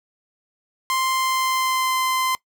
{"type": "tone with pitch glide", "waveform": "sawtooth", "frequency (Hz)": [1046.5, 1035.7], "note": ["C6", "C6"], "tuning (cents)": [0, -18], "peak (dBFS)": -16, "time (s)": [0.9, 2.35], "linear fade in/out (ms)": 0, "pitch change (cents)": -18, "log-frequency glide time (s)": [1.1, 1.94], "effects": ["noise-tail reverb RT60 0.1 s tail -21 dB re dry"]}